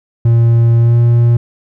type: tone with pitch glide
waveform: triangle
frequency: 116.54 to 118.37 Hz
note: A#2 to A#2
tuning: 0 to +27 cents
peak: -4 dBFS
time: 0.25-1.37 s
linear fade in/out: 5 ms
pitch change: +27 cents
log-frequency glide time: 0.79-0.97 s
effects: none